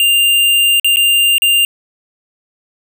square tone with dropouts, 2795 Hz, F7, 1 cent sharp, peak -9 dBFS, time 0-1.65 s, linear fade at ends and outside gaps 1 ms, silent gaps 0.798-0.845 / 0.96-0.969 / 1.382-1.42 s, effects 8-bit

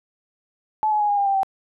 sine tone with pitch steps, 862 / 846.7 / 831.7 / 816.9 / 802.4 / 788.2 / 774.2 Hz, A5 / G#5 / G#5 / G#5 / G5 / G5 / G5, -36 / +33 / +2 / -29 / +40 / +9 / -22 cents, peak -17 dBFS, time 0.83-1.432 s, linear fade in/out 0 ms, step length 86 ms, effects none

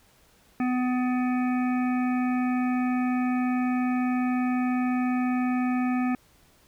harmonic tone, 250.8 Hz, B3, 27 cents sharp, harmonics 1 / 3 / 5 / 7 / 9 / 10, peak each -23 / -33 / -37 / -40 / -42 / -43 dBFS, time 0.6-6.15 s, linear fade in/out 2 ms, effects pink hiss -60 dBFS RMS until 6.67 s

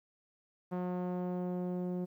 sawtooth tone with low-pass filter sweep, 180 Hz, F#3, 47 cents flat, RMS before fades -36 dBFS, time 0.71-2.06 s, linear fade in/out 20 ms, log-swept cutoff 1000 to 440 Hz, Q 1, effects 12-bit

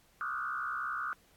sine tone with frequency modulation, 1329 Hz, E6, 14 cents sharp, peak -33 dBFS, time 0.21-1.13 s, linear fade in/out 0 ms, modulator 65.4 Hz, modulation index 2.7, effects pink hiss -66 dBFS RMS until 1.36 s + AAC 64 kbps

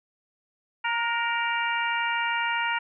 harmonic tone with a mistuned harmonic, 466.2 Hz, A#4, in tune, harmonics 2 / 3 / 4 / 5 / 6, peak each -28 / -30 / -31 / -32 / -33 dBFS, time 0.84-2.79 s, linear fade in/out 10 ms, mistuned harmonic 3, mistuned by +32 cents, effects none

